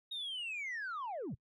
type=linear sweep; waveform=sine; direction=down; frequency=3770 to 87.31 Hz; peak=-36 dBFS; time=0.11-1.35 s; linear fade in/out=10 ms; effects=noise-tail reverb RT60 0.1 s tail -24 dB re dry + tanh soft clip ceiling -36 dBFS